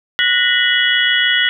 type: tone cluster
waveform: sine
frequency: 1466 / 1856 / 1982 / 2934 / 3351 Hz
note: F#6 / A#6 / B6 / F#7 / G#7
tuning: -16 / -8 / +6 / -15 / +15 cents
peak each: -18 dBFS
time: 0.19-1.49 s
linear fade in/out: 0 ms
effects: none